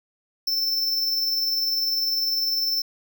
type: tone with tremolo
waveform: square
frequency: 5330 Hz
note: E8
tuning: 18 cents sharp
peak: -20 dBFS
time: 0.47-2.82 s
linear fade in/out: 5 ms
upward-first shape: triangle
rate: 20 Hz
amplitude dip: 40%
effects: none